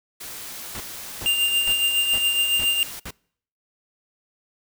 white noise, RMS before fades -36 dBFS, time 0.2-3 s, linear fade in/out 10 ms
pink noise bursts, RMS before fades -34 dBFS, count 6, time 0.75-3.106 s, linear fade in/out 0 ms, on 51 ms, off 410 ms
square tone with tremolo, 2798 Hz, F7, 3 cents sharp, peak -17 dBFS, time 1.26-2.83 s, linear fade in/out 0 ms, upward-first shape triangle, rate 7.2 Hz, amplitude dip 50%
effects noise-tail reverb RT60 0.6 s tail -25 dB re dry

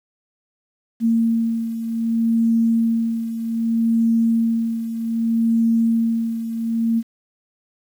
sine beating tone pair, 228.3 / 228.94 Hz, A#3 / A#3, -36 / -31 cents, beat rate 0.64 Hz, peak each -17 / -23 dBFS, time 1-7.03 s, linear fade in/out 50 ms, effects 8-bit

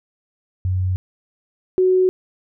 sine tone pair in turn, 92.5 / 370.8 Hz, F#2 / F#4, 0 / +4 cents, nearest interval 2 octaves, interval 2404 cents, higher second, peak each -17 / -12 dBFS, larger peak second, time 0.65-0.96 / 1.78-2.09 s, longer neither, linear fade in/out 0 ms, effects none

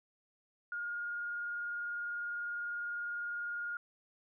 sine tone with vibrato, 1424 Hz, F6, 33 cents sharp, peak -36 dBFS, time 0.72-3.77 s, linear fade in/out 2 ms, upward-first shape square, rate 20 Hz, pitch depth 13 cents each way, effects none

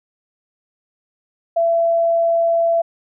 sine tone, 671 Hz, E5, 31 cents sharp, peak -13 dBFS, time 1.56-2.82 s, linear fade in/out 10 ms, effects none

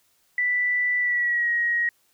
sine tone with pitch glide, 1975.5 to 1890.7 Hz, B6 to A#6, 0 to +24 cents, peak -20 dBFS, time 0.38-1.89 s, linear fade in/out 2 ms, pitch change -76 cents, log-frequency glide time 0.99-1.5 s, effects white hiss -65 dBFS RMS until 2.13 s

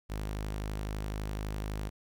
sawtooth tone, 51.91 Hz, G#1, in tune, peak -30 dBFS, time 0.09-1.9 s, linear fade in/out 20 ms, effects 12-bit

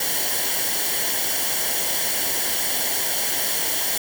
white noise with comb filter, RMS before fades -23 dBFS, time 0-3.98 s, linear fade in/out 5 ms, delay 0.79 ms, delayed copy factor -0.6, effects none

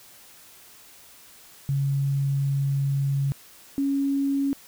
sine tone pair in turn, 138.59 / 277.2 Hz, C#3 / C#4, 0 / 0 cents, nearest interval octave, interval 1200 cents, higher second, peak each -21 dBFS, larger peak neither, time 1.69-3.32 / 3.78-4.53 s, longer first, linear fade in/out 0 ms, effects white hiss -50 dBFS RMS until 4.67 s

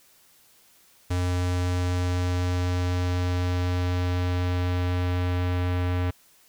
square tone with low-pass filter sweep, 89.6 Hz, F2, 45 cents sharp, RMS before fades -25 dBFS, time 1.1-6.11 s, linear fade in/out 10 ms, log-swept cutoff 8900 to 2800 Hz, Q 0.97, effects white hiss -58 dBFS RMS until 6.48 s

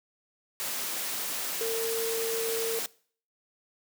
sine tone in noise, 454.5 Hz, A#4, 44 cents flat, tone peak -29 dBFS, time 1.61-2.79 s, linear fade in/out 0 ms, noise white, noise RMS -33 dBFS, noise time 0.6-2.86 s, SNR +1 dB, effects noise-tail reverb RT60 0.5 s tail -22 dB re dry + high-pass 200 Hz 12 dB/octave

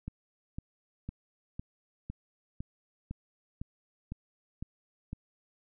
click train, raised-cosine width 5 ms, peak -25 dBFS, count 11, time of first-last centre 0.08-5.131 s, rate 1.98 Hz, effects none

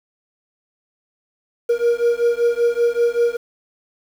triangle beating tone pair, 470.4 / 475.6 Hz, A#4 / A#4, +16 / +35 cents, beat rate 5.2 Hz, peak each -16 dBFS, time 1.69-3.37 s, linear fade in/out 10 ms, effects 7-bit

